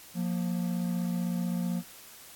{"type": "tone pair together", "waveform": "triangle", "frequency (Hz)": [177.32, 233.1], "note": ["F3", "A#3"], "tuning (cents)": [27, 0], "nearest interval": "perfect fourth", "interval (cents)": 473, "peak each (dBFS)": [-27, -32], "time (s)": [0.14, 1.83], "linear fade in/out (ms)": 50, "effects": ["white hiss -50 dBFS RMS until 2.35 s", "AAC 64 kbps"]}